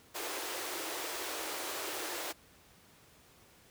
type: high-pass noise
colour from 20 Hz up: pink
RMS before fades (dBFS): -39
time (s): 0.14-2.33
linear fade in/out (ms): 20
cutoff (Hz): 300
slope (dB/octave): 96
effects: pink hiss -61 dBFS RMS until 3.7 s + high-pass 60 Hz 12 dB/octave